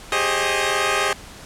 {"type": "chord", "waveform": "10% pulse", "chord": "Ab major seventh", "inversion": "third", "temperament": "equal with one note detuned", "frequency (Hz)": [392, 415.3, 534.2, 622.3], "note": ["G4", "Ab4", "C5", "Eb5"], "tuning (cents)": [0, 0, 36, 0], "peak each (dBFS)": -16, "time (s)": [0.12, 1.13], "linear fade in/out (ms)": 2, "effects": ["pink hiss -40 dBFS RMS until 1.45 s", "low-pass 10000 Hz 12 dB/octave"]}